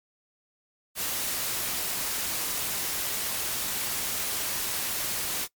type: noise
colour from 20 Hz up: white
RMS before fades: -30 dBFS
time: 0.95-5.48 s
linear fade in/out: 50 ms
effects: noise-tail reverb RT60 0.1 s tail -21 dB re dry + MP3 96 kbps